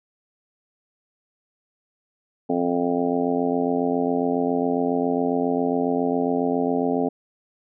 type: harmonic tone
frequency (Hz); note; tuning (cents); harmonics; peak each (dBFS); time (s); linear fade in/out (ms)
87.31; F2; 0; 2 / 3 / 4 / 5 / 6 / 7 / 8 / 9; -33 / -23 / -32 / -25 / -38 / -30 / -30 / -31; 2.49-7.09; 10
effects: none